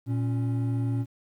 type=tone pair together; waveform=triangle; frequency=116.54 / 277.2 Hz; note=A#2 / C#4; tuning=0 / 0 cents; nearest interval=octave + minor third; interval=1500 cents; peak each=-23 / -30 dBFS; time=0.06-1.06 s; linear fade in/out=50 ms; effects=10-bit